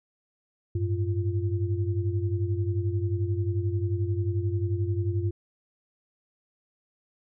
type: tone cluster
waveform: sine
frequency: 96 / 107.3 / 346 Hz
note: G2 / A2 / F4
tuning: -36 / -43 / -16 cents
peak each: -26 / -30 / -33 dBFS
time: 0.75-5.31 s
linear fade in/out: 5 ms
effects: none